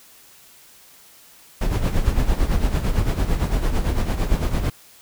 brown noise with tremolo, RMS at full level -17 dBFS, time 1.61-4.7 s, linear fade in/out 5 ms, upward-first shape sine, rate 8.9 Hz, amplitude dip 65%, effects white hiss -49 dBFS RMS until 5.01 s

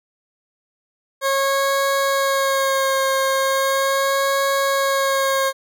20% pulse tone with vibrato, 543 Hz, C#5, 36 cents flat, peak -12 dBFS, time 1.21-5.53 s, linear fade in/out 50 ms, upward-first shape sine, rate 0.38 Hz, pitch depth 22 cents each way, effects none

